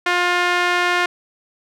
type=tone with band-pass filter; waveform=sawtooth; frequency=354.4 Hz; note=F4; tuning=25 cents sharp; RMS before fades=-18 dBFS; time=0.06-1.06 s; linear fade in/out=5 ms; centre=1800 Hz; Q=1.2; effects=none